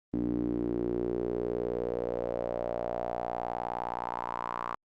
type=tone with band-pass filter sweep; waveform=sawtooth; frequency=59.5 Hz; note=A#1; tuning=36 cents sharp; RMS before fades=-33 dBFS; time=0.13-4.75 s; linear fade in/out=5 ms; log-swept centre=280 to 1100 Hz; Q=4.9; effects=Opus 32 kbps